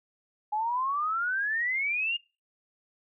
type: exponential sweep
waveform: sine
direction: up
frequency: 830.6 to 2859 Hz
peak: -26 dBFS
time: 0.52-2.17 s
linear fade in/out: 10 ms
effects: noise-tail reverb RT60 0.3 s tail -24 dB re dry